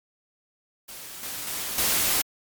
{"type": "noise with level steps", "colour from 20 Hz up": "white", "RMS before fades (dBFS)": [-40, -34, -31, -23], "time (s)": [0.88, 2.22], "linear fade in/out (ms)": 10, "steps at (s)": [1.23, 1.47, 1.78], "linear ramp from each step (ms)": 2, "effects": ["MP3 96 kbps"]}